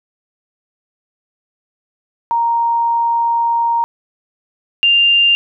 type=tone pair in turn; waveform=sine; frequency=932.3 / 2794 Hz; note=A#5 / F7; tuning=0 / 0 cents; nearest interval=octave + perfect fifth; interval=1900 cents; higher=second; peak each=-12 / -8 dBFS; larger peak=second; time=2.31-3.84 / 4.83-5.35 s; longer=first; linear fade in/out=0 ms; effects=none